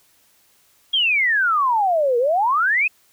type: exponential two-way sweep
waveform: sine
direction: down then up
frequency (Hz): 3322 to 463.5 to 2621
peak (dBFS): -15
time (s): 0.93-2.88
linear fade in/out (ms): 10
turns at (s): 2.18
effects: white hiss -58 dBFS RMS until 3.12 s